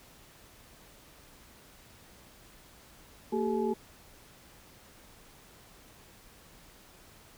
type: tone cluster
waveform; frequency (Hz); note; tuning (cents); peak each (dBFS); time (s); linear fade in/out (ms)
sine; 227.3 / 387.2 / 430 / 853; A#3 / G4 / A4 / G#5; -43 / -21 / -40 / +46; -32 / -31 / -33 / -37; 3.32-3.74; 10
effects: pink hiss -56 dBFS RMS until 7.37 s